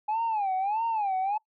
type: tone with vibrato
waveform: sine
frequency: 830.6 Hz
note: G#5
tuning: in tune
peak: -23 dBFS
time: 0.08-1.38 s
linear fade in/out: 10 ms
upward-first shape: sine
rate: 1.6 Hz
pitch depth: 180 cents each way
effects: noise-tail reverb RT60 0.1 s tail -23 dB re dry + tanh soft clip ceiling -23 dBFS